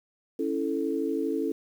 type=chord; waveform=sine; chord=A major; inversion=first; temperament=equal; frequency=277.2 / 329.6 / 440 Hz; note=C#4 / E4 / A4; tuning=0 / 0 / 0 cents; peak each=-30 dBFS; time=0.39-1.52 s; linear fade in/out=5 ms; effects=9-bit